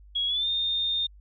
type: tone with pitch glide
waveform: sine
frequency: 3322 to 3644 Hz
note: G#7 to A#7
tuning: 0 to -40 cents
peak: -24 dBFS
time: 0.15-1.07 s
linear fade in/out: 10 ms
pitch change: +160 cents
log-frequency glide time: 0.27-0.48 s
effects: added 50 Hz sine -48 dBFS peak until 1.2 s